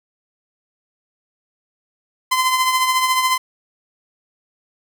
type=tone with tremolo; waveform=sawtooth; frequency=1029 Hz; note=C6; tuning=29 cents flat; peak=-9 dBFS; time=2.31-3.38 s; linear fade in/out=10 ms; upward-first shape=triangle; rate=14 Hz; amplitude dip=55%; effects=none